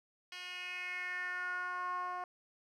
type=tone with band-pass filter sweep; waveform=10% pulse; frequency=360.9 Hz; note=F#4; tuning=43 cents flat; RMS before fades=-40 dBFS; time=0.32-2.24 s; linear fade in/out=2 ms; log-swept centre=3400 to 870 Hz; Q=4.4; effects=none